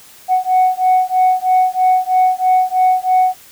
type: beating tone pair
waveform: sine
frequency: 740 / 743.1 Hz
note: F#5 / F#5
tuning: 0 / +7 cents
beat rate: 3.1 Hz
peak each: -12 dBFS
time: 0.28-3.36 s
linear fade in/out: 50 ms
effects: tanh soft clip ceiling -6 dBFS + white hiss -42 dBFS RMS until 3.51 s